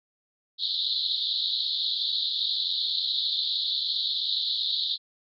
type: band-pass noise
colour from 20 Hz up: white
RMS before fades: -28 dBFS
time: 0.58-4.98 s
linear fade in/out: 50 ms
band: 3500 to 4300 Hz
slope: 96 dB/octave
effects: none